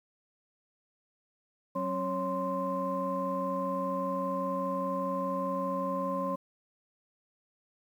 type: tone cluster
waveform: sine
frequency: 186.4 / 271.4 / 552 / 1042 Hz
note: F#3 / C#4 / C#5 / C6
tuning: +13 / -36 / -7 / -7 cents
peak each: -36 / -37 / -33 / -33 dBFS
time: 1.75-6.36 s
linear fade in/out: 10 ms
effects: tanh soft clip ceiling -20 dBFS + 10-bit